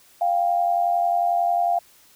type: tone pair together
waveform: sine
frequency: 698.5 / 789.6 Hz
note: F5 / G5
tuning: 0 / +12 cents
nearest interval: major second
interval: 212 cents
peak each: -19 / -24 dBFS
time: 0.21-1.79 s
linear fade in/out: 5 ms
effects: white hiss -54 dBFS RMS until 2.15 s

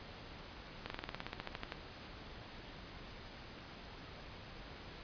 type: slowing click train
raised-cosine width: 0.3 ms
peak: -24 dBFS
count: 15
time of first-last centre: 0.86-1.722 s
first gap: 41 ms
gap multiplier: 1.06
effects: pink hiss -51 dBFS RMS until 5.03 s + resampled to 11025 Hz

